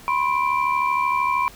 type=tone cluster; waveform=sine; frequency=993 / 1066 / 2350 Hz; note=B5 / C6 / D7; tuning=+9 / +32 / +1 cents; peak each=-21 / -21 / -26 dBFS; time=0.08-1.48 s; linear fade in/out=0 ms; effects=tanh soft clip ceiling -10 dBFS + pink hiss -45 dBFS RMS until 1.55 s